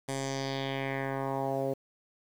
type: tone with low-pass filter sweep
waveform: 10% pulse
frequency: 135.6 Hz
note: C#3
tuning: 38 cents flat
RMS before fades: -33 dBFS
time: 0.08-1.74 s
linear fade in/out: 10 ms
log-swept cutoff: 9400 to 500 Hz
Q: 2.6
effects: 9-bit